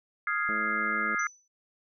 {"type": "chord", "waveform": "sine", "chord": "F minor seventh", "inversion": "third", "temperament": "equal", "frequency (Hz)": [1244.5, 1396.9, 1661.2, 2093], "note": ["Eb6", "F6", "Ab6", "C7"], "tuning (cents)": [0, 0, 0, 0], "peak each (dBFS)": -32, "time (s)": [0.27, 1.27], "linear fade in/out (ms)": 2}
{"type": "harmonic tone", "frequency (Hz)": 106.8, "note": "G#2", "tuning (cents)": 49, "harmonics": [2, 3, 4, 5, 6], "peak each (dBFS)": [-38, -42, -44, -46, -48], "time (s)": [0.49, 1.15], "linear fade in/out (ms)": 0}
{"type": "tone with exponential decay", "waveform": "sine", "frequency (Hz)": 5990, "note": "F#8", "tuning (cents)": 20, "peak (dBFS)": -34, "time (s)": [1.19, 1.48], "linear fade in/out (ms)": 5, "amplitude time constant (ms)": 63}
{"effects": []}